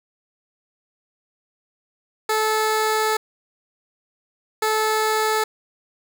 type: tone pair in turn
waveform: 15% pulse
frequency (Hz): 434.6 / 434.6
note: A4 / A4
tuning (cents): -21 / -21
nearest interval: unison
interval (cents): 0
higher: neither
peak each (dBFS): -12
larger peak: neither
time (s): 2.29-3.17 / 4.62-5.44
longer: first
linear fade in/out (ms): 5
effects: none